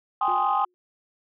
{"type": "chord", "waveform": "sine", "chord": "Ab major seventh", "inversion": "third", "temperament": "equal", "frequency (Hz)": [784, 830.6, 1046.5, 1244.5], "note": ["G5", "Ab5", "C6", "Eb6"], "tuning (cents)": [0, 0, 0, 0], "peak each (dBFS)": -25, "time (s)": [0.21, 0.65], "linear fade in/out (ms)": 5}
{"type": "tone with exponential decay", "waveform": "sine", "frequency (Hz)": 359.2, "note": "F4", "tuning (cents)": 49, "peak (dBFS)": -31, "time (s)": [0.28, 0.74], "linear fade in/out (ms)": 0, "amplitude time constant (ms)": 100}
{"effects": ["tanh soft clip ceiling -13 dBFS"]}